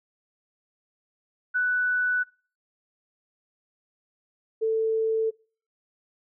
sine tone pair in turn, 1487 / 444.1 Hz, F#6 / A4, +8 / +16 cents, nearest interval octave + major sixth, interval 2092 cents, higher first, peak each -21 dBFS, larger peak neither, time 1.54-2.24 / 4.61-5.31 s, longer neither, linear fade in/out 20 ms, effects noise-tail reverb RT60 0.4 s tail -24 dB re dry

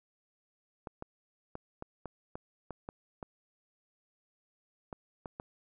clicks, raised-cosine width 1 ms, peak -26 dBFS, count 12, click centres 0.872 / 1.024 / 1.554 / 1.824 / 2.057 / 2.355 / 2.707 / 2.889 / 3.228 / 4.928 / 5.258 / 5.399 s, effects none

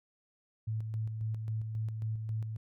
sine tone with tremolo, 110 Hz, A2, in tune, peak -31 dBFS, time 0.67-2.57 s, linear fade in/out 10 ms, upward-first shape square, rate 3.7 Hz, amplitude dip 40%, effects none

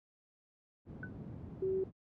white low-pass noise, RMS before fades -46 dBFS, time 0.85-1.92 s, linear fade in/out 50 ms, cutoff 190 Hz, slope 12 dB/octave
sine tone with exponential decay, 1500 Hz, F#6, 23 cents sharp, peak -38 dBFS, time 1.03-1.12 s, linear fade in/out 2 ms, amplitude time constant 19 ms
sine tone, 380.2 Hz, F#4, 47 cents sharp, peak -31 dBFS, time 1.62-1.84 s, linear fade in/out 5 ms
effects high-pass 80 Hz 12 dB/octave

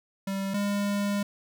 square tone pair in turn, 195 / 202.6 Hz, G3 / G#3, -9 / -43 cents, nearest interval minor second, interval 66 cents, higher second, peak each -29 / -26 dBFS, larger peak second, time 0.27-0.54 / 0.54-1.23 s, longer second, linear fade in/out 5 ms, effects none

